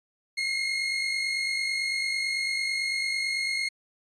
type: tone pair together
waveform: 30% pulse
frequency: 2103 / 2152 Hz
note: C7 / C7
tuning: +8 / +48 cents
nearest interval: unison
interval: 40 cents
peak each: -31 / -24 dBFS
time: 0.37-3.69 s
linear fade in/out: 10 ms
effects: resampled to 22050 Hz